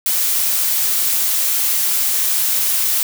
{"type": "noise", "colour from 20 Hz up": "blue", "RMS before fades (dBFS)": -17, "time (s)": [0.06, 3.03], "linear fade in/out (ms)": 2, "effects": []}